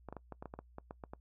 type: clicks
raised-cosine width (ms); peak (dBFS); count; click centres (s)
1; -30; 12; 0.087 / 0.126 / 0.167 / 0.323 / 0.425 / 0.457 / 0.539 / 0.59 / 0.784 / 0.909 / 1.038 / 1.135
effects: noise-tail reverb RT60 0.1 s tail -23 dB re dry + added 60 Hz sine -59 dBFS peak until 1.2 s